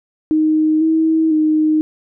sine tone with pitch steps, 311.2 / 320.2 / 309.7 Hz, D#4 / D#4 / D#4, 0 / +50 / -8 cents, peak -11 dBFS, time 0.31-1.81 s, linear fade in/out 0 ms, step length 500 ms, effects none

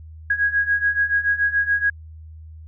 sine beating tone pair, 1645 / 1652 Hz, G#6 / G#6, -17 / -10 cents, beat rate 7 Hz, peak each -22 / -19 dBFS, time 0.3-1.9 s, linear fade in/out 5 ms, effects added 79 Hz sine -37 dBFS peak until 2.67 s

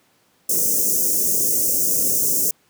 white band-stop noise, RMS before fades -19 dBFS, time 0.49-2.51 s, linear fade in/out 5 ms, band 550 to 5800 Hz, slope 48 dB/octave, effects pink hiss -60 dBFS RMS until 2.69 s + high-pass 150 Hz 12 dB/octave

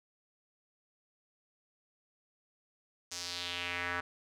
square tone with band-pass filter sweep, 87.9 Hz, F2, 12 cents sharp, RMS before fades -38 dBFS, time 3.11-4.01 s, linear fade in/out 10 ms, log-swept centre 6200 to 1500 Hz, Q 2.5, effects none

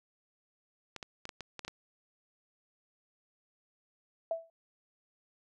clicks, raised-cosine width 0.2 ms, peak -24 dBFS, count 8, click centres 0.963 / 1.028 / 1.254 / 1.292 / 1.407 / 1.593 / 1.649 / 1.68 s
sine tone with exponential decay, 659 Hz, E5, 1 cent flat, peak -27 dBFS, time 4.31-4.5 s, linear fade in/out 2 ms, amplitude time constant 41 ms
effects none

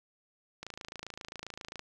click train, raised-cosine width 0.2 ms, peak -24 dBFS, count 33, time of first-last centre 0.63-1.794 s, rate 27.5 Hz, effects none

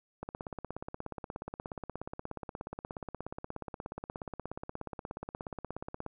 click train, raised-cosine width 1 ms, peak -25 dBFS, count 99, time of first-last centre 0.23-6.063 s, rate 16.8 Hz, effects none

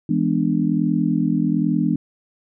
sine chord, E dominant seventh, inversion none, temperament just, 164.81 / 206 / 247.2 / 296.7 Hz, E3 / G#3 / B3 / D4, 0 / -14 / +2 / +18 cents, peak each -22 dBFS, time 0.09-1.96 s, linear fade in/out 5 ms, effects none

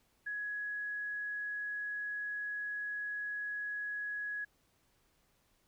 sine tone, 1675 Hz, G#6, 14 cents sharp, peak -36 dBFS, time 0.26-4.45 s, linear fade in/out 10 ms, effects pink hiss -73 dBFS RMS until 5.67 s

